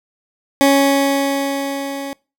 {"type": "tone with level ramp", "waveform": "20% pulse", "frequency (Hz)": 277.2, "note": "C#4", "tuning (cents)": 0, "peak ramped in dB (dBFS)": [-4, -20], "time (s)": [0.61, 2.13], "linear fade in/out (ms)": 0, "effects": ["noise-tail reverb RT60 0.3 s tail -24 dB re dry"]}